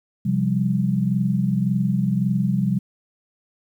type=chord; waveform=sine; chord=C suspended fourth; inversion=none; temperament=just; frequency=130.81 / 174.42 / 196.22 Hz; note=C3 / F3 / G3; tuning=0 / -2 / +2 cents; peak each=-23 / -23 / -21 dBFS; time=0.25-2.79 s; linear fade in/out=10 ms; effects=9-bit